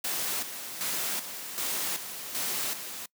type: noise with tremolo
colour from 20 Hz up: white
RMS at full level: -31 dBFS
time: 0.04-3.06 s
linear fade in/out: 5 ms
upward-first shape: square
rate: 1.3 Hz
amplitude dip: 60%
effects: noise-tail reverb RT60 0.1 s tail -24 dB re dry + high-pass 150 Hz 12 dB/octave